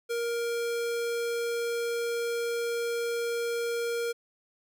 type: tone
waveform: square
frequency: 469.1 Hz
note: A#4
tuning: 11 cents sharp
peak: -29 dBFS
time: 0.09-4.13 s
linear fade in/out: 20 ms
effects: none